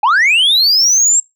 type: linear sweep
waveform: sine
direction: up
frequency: 790 to 7620 Hz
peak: -5 dBFS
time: 0.03-1.2 s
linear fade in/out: 5 ms
effects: noise-tail reverb RT60 0.2 s tail -25 dB re dry + tanh soft clip ceiling -7 dBFS